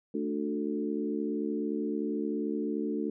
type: harmonic tone with a mistuned harmonic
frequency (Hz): 73.42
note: D2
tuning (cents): 0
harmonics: 3 / 4 / 5 / 6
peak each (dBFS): -34 / -33 / -36 / -37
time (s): 0.14-3.1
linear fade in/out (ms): 5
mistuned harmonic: 5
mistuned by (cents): -18
effects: none